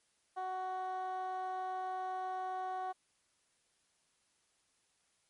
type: tone with band-pass filter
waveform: 15% pulse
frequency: 372.7 Hz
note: F#4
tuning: 13 cents sharp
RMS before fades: -39 dBFS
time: 0.36-2.93 s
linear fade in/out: 20 ms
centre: 770 Hz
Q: 2.6
effects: white hiss -75 dBFS RMS until 5.29 s + MP3 48 kbps